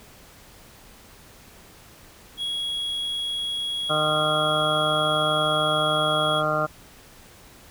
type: tone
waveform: triangle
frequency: 3323 Hz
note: G#7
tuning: in tune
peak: -24 dBFS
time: 2.37-6.43 s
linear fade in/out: 50 ms
type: harmonic tone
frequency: 153.3 Hz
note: D#3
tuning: 25 cents flat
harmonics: 1 / 2 / 3 / 4 / 5 / 7 / 8 / 9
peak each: -31 / -34 / -34 / -25 / -32 / -34 / -27 / -27 dBFS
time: 3.89-6.67 s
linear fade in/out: 20 ms
effects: pink hiss -49 dBFS RMS until 7.7 s